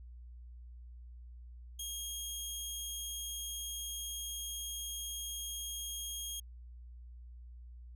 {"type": "tone", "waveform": "15% pulse", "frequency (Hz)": 3254, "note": "G#7", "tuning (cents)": -36, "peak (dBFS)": -32, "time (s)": [1.79, 6.4], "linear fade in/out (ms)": 5, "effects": ["added 60 Hz sine -48 dBFS peak until 7.95 s"]}